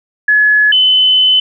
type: tone pair in turn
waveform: sine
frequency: 1700 / 3029 Hz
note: G#6 / F#7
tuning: +40 / +40 cents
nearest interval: minor seventh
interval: 1000 cents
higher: second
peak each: -6 / -6 dBFS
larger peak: neither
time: 0.28-0.72 / 0.72-1.4 s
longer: second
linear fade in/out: 5 ms
effects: none